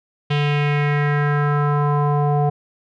square tone with low-pass filter sweep, 146.1 Hz, D3, 9 cents flat, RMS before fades -18 dBFS, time 0.3-2.5 s, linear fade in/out 10 ms, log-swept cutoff 3100 to 740 Hz, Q 3.2, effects none

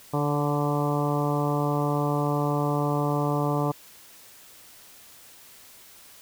harmonic tone with a mistuned harmonic, 146.1 Hz, D3, 9 cents flat, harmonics 1 / 2 / 3 / 4 / 5 / 6 / 7 / 8, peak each -26 / -29 / -31 / -32 / -33 / -34 / -34 / -35 dBFS, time 0.13-3.72 s, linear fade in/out 10 ms, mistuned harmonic 4, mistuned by -18 cents, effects white hiss -50 dBFS RMS until 6.21 s

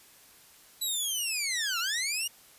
15% pulse linear two-way sweep, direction down then up, 3984 to 1318.5 to 2897 Hz, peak -22 dBFS, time 0.81-2.28 s, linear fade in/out 10 ms, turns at 1.79 s, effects white hiss -56 dBFS RMS until 2.58 s + resampled to 32000 Hz

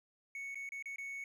triangle tone with dropouts, 2217 Hz, C#7, in tune, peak -39 dBFS, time 0.35-1.24 s, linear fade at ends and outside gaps 2 ms, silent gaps 0.546-0.555 / 0.691-0.72 / 0.825-0.857 / 0.96-0.983 s, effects none

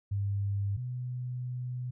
sine tone pair in turn, 100 / 124.83 Hz, G2 / B2, +35 / +19 cents, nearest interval major third, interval 384 cents, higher second, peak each -28 / -33 dBFS, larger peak first, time 0.11-0.77 / 0.77-1.91 s, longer second, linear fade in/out 10 ms, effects none

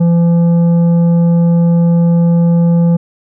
sine tone with tanh clipping, 170 Hz, F3, 46 cents flat, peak -8 dBFS, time 0-2.97 s, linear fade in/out 10 ms, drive 8 dB, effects none

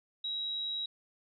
sine tone, 3850 Hz, B7, 45 cents flat, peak -33 dBFS, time 0.24-0.86 s, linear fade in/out 5 ms, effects none

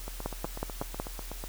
two click trains, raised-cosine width 1 ms, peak -24 / -17 dBFS, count 12 / 5, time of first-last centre 0.08-1.44 / 0.26-0.999 s, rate 8.09 / 5.41 Hz, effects added 40 Hz sine -39 dBFS peak until 1.48 s + white hiss -46 dBFS RMS until 1.48 s

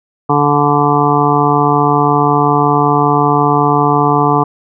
harmonic tone, 145.4 Hz, D3, 17 cents flat, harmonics 1 / 2 / 3 / 5 / 6 / 7 / 8, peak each -16 / -16 / -16 / -16 / -16 / -16 / -16 dBFS, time 0.29-4.44 s, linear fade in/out 10 ms, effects none

